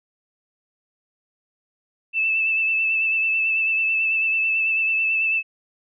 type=tone with vibrato; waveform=sine; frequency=2637 Hz; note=E7; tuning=in tune; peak=-18 dBFS; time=2.13-5.43 s; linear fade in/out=50 ms; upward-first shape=sine; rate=9.1 Hz; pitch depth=24 cents each way; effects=none